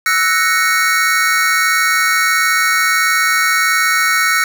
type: chord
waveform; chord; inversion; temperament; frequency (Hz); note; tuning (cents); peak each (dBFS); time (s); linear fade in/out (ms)
square; F# dominant seventh; third; equal; 1318.5 / 1480 / 1864.7 / 2217; E6 / F#6 / A#6 / C#7; 0 / 0 / 0 / 0; -18; 0.06-4.44; 2
effects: none